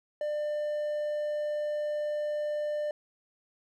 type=tone; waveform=triangle; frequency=597 Hz; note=D5; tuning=28 cents sharp; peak=-27 dBFS; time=0.21-2.91 s; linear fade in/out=2 ms; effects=none